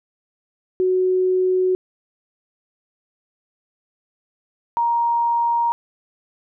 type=tone pair in turn; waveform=sine; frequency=370 / 938.6 Hz; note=F#4 / A#5; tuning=0 / +12 cents; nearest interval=octave + major third; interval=1612 cents; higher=second; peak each=-15 / -16 dBFS; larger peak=first; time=0.8-1.75 / 4.77-5.72 s; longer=neither; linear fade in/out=0 ms; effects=none